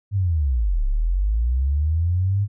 sine linear two-way sweep, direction down then up, 103.83 to 32.7 to 103.83 Hz, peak -17 dBFS, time 0.11-2.48 s, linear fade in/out 50 ms, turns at 0.85 s, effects none

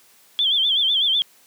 sine tone with vibrato, 3322 Hz, G#7, in tune, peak -16 dBFS, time 0.39-1.22 s, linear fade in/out 0 ms, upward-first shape sine, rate 8 Hz, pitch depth 120 cents each way, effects white hiss -54 dBFS RMS until 1.46 s + high-pass 150 Hz 12 dB/octave

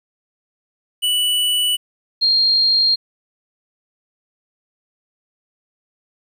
square / sine tone pair in turn, 2960 / 4216 Hz, F#7 / C8, 0 / +12 cents, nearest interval tritone, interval 612 cents, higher second, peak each -16 / -12 dBFS, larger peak second, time 1.02-1.77 / 2.21-2.96 s, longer neither, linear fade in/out 20 ms, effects 9-bit

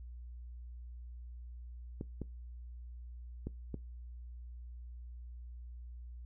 clicks, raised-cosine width 3 ms, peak -26 dBFS, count 4, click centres 2.011 / 2.217 / 3.47 / 3.743 s, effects noise-tail reverb RT60 0.2 s tail -21 dB re dry + added 60 Hz sine -45 dBFS peak until 6.25 s

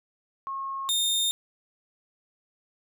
sine / sawtooth tone pair in turn, 1085 / 3649 Hz, C#6 / A#7, -37 / -38 cents, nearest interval octave + major sixth, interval 2099 cents, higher second, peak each -30 / -20 dBFS, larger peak second, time 0.47-0.89 / 0.89-1.31 s, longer neither, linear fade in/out 0 ms, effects none

